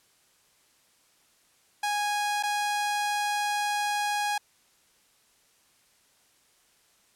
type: tone with dropouts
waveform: sawtooth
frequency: 827 Hz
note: G#5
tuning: 8 cents flat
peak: -22 dBFS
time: 1.83-4.38 s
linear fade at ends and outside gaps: 5 ms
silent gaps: 2.427-2.434 s
effects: white hiss -64 dBFS RMS until 7.15 s + low-pass 11000 Hz 12 dB/octave